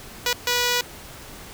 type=tone bursts at uneven times; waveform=5% pulse; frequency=487.5 Hz; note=B4; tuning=23 cents flat; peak=-8 dBFS; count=2; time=0.26-0.33 / 0.47-0.81 s; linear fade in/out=2 ms; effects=pink hiss -41 dBFS RMS until 1.53 s